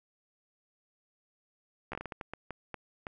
slowing click train, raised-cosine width 0.5 ms, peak -23 dBFS, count 12, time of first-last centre 1.92-3.068 s, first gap 13 ms, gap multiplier 1.38, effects none

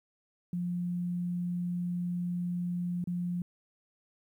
sine tone with dropouts, 176.2 Hz, F3, 16 cents sharp, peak -30 dBFS, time 0.53-3.42 s, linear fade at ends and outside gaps 2 ms, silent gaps 3.041-3.073 s, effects 11-bit

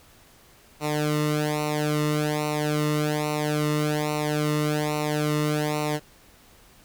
sawtooth tone with flanger, 150.5 Hz, D3, 43 cents sharp, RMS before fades -25 dBFS, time 0.8-6 s, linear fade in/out 50 ms, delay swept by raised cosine 0.6 to 1.27 ms, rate 1.2 Hz, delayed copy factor -1, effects pink hiss -54 dBFS RMS until 6.84 s

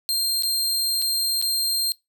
sawtooth tone with dropouts, 4186 Hz, C8, in tune, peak -18 dBFS, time 0.09-1.92 s, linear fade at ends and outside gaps 0 ms, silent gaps 0.424-0.433 / 1.018-1.022 / 1.415-1.424 s, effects noise-tail reverb RT60 0.2 s tail -23 dB re dry

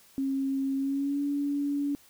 sine tone with pitch glide, 270.7 to 285.3 Hz, C#4 to C#4, -41 to +50 cents, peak -26 dBFS, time 0.18-1.95 s, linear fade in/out 0 ms, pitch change +91 cents, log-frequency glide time 0.77-1.22 s, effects white hiss -58 dBFS RMS until 2.09 s

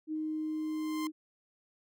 sine tone, 311.1 Hz, D#4, in tune, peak -32 dBFS, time 0.07-1.12 s, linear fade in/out 50 ms
sawtooth tone with exponential growth, 1046.5 Hz, C6, in tune, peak -33 dBFS, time 0.15-1.07 s, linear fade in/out 2 ms, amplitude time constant 200 ms
effects none

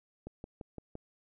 click train, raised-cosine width 2 ms, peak -29 dBFS, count 5, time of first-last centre 0.27-0.954 s, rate 5.85 Hz, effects none

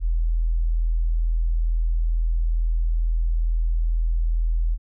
sine tone, 41.12 Hz, E1, 4 cents flat, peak -18 dBFS, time 0-4.78 s, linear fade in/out 50 ms, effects none

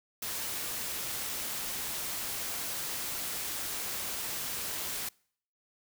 white noise, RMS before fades -36 dBFS, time 0.22-5.09 s, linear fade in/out 5 ms, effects noise-tail reverb RT60 0.6 s tail -26 dB re dry

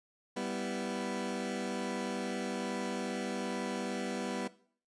20% pulse chord, E minor, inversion first, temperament equal, 196 / 246.9 / 329.6 Hz, G3 / B3 / E4, 0 / 0 / 0 cents, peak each -34 / -32 / -38 dBFS, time 0.36-4.48 s, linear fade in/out 10 ms, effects noise-tail reverb RT60 0.5 s tail -18 dB re dry + resampled to 22050 Hz

